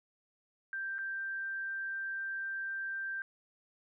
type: tone with dropouts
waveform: sine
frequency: 1574 Hz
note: G6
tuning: 7 cents sharp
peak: -35 dBFS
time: 0.73-3.22 s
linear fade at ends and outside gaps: 1 ms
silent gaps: 0.983-0.988 s
effects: none